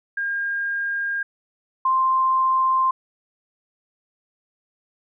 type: tone pair in turn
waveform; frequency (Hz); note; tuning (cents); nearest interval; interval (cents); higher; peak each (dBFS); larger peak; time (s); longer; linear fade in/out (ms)
sine; 1613 / 1047.5; G6 / C6; +49 / +2; perfect fifth; 747; first; -22 / -16; second; 0.17-1.23 / 1.85-2.91; neither; 5
effects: none